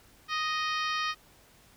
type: harmonic tone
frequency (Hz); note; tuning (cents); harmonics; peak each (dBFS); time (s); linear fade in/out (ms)
622.3; D#5; 0; 2 / 3 / 4 / 5 / 6 / 7 / 8 / 9; -31 / -35 / -37 / -39 / -41 / -42 / -43 / -44; 0.28-1.15; 50
effects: pink hiss -59 dBFS RMS until 1.76 s